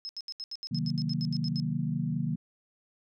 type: tone bursts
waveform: sine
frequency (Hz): 5170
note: E8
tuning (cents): -34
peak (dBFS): -35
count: 14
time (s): 0.05-1.599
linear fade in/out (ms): 0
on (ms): 41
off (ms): 75
type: chord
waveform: sine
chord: C half-diminished seventh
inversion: none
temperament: equal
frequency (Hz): 130.81 / 155.56 / 185 / 233.1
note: C3 / Eb3 / Gb3 / Bb3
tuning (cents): 0 / 0 / 0 / 0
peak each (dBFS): -35 / -31 / -35 / -34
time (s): 0.71-2.36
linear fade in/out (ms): 10
effects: none